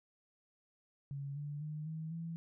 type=tone with pitch steps; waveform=sine; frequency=140 / 146.03 / 152.32 / 158.88 / 165.72 Hz; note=C#3 / D3 / D#3 / D#3 / E3; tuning=+18 / -9 / -36 / +37 / +9 cents; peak=-39 dBFS; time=1.11-2.36 s; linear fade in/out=0 ms; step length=250 ms; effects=none